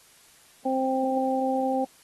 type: harmonic tone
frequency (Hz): 262.8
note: C4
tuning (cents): +8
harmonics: 1 / 2 / 3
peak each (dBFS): -27 / -27 / -27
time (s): 0.65-1.85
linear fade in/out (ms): 10
effects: white hiss -56 dBFS RMS until 2.03 s + AAC 32 kbps